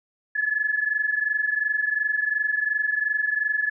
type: tone pair together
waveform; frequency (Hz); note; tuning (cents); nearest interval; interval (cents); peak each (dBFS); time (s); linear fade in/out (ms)
sine; 1706 / 1728.8; G#6 / A6; +46 / -31; unison; 23; -23 / -26; 0.35-3.7; 10
effects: none